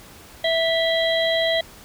harmonic tone with a mistuned harmonic, 657 Hz, E5, 6 cents flat, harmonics 1 / 3 / 5 / 6, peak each -20 / -25 / -25 / -28 dBFS, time 0.44-1.61 s, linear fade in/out 5 ms, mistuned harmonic 5, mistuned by -19 cents, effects pink hiss -45 dBFS RMS until 1.84 s

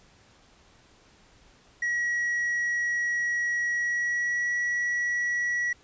triangle tone with pitch glide, 1915 to 1932.8 Hz, A#6 to B6, +46 to -38 cents, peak -23 dBFS, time 1.82-5.73 s, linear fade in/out 5 ms, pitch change +16 cents, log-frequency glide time 3.74-4.52 s, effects pink hiss -58 dBFS RMS until 5.83 s + resampled to 16000 Hz

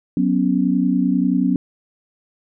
sine chord, F# suspended fourth, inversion none, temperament equal, 185 / 246.9 / 277.2 Hz, F#3 / B3 / C#4, 0 / 0 / 0 cents, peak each -19 dBFS, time 0.17-1.56 s, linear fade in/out 2 ms, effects none

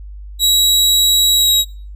sawtooth tone with pitch glide, 3870 to 3826 Hz, B7 to A#7, -36 to +44 cents, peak -7 dBFS, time 0.39-1.65 s, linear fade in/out 50 ms, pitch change -20 cents, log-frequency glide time 1.34-1.51 s, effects noise-tail reverb RT60 0.4 s tail -23 dB re dry + added 50 Hz sine -29 dBFS peak until 1.95 s

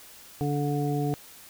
harmonic tone, 145.1 Hz, D3, 21 cents flat, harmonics 1 / 2 / 3 / 5, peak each -27 / -30 / -32 / -34 dBFS, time 0.41-1.14 s, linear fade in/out 0 ms, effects white hiss -49 dBFS RMS until 1.49 s

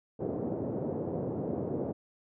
white band-pass noise, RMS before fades -34 dBFS, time 0.19-1.93 s, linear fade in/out 20 ms, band 100 to 530 Hz, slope 24 dB/octave, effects none

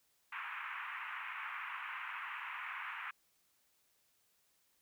pink band-pass noise, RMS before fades -44 dBFS, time 0.32-3.11 s, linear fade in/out 5 ms, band 980 to 2600 Hz, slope 48 dB/octave, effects white hiss -75 dBFS RMS until 4.81 s

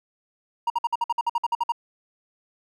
triangle tone bursts, 940 Hz, A#5, 14 cents sharp, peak -18 dBFS, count 13, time 0.67-1.721 s, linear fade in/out 5 ms, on 31 ms, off 54 ms, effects none

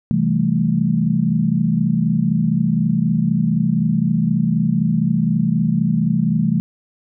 sine chord, A minor seventh, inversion first, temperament equal, 130.81 / 164.81 / 196 / 220 Hz, C3 / E3 / G3 / A3, 0 / 0 / 0 / 0 cents, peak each -23 / -18 / -21 / -19 dBFS, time 0.11-6.6 s, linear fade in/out 0 ms, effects none

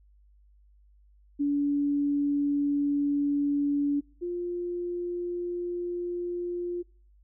sine tone pair in turn, 286.6 / 351.1 Hz, D4 / F4, -42 / +9 cents, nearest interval major third, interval 351 cents, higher second, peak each -23 / -29 dBFS, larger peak first, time 1.39-4.01 / 4.21-6.83 s, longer neither, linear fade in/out 20 ms, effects noise-tail reverb RT60 0.5 s tail -26 dB re dry + added 50 Hz sine -56 dBFS peak until 7.23 s

